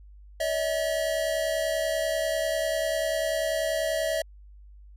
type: tone pair together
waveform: square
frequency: 573 / 643.2 Hz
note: D5 / E5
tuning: -43 / -43 cents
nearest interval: major second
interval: 200 cents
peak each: -31 / -27 dBFS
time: 0.4-4.22 s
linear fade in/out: 5 ms
effects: added 50 Hz sine -46 dBFS peak until 4.96 s + resampled to 32000 Hz